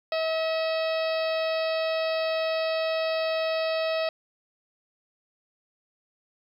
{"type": "harmonic tone", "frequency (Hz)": 643, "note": "E5", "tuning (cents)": -43, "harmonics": [1, 2, 3, 4, 5, 6, 7, 8], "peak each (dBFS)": [-25, -36, -38, -36, -42, -39, -41, -43], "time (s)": [0.12, 4.09], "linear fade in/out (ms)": 2, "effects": ["10-bit"]}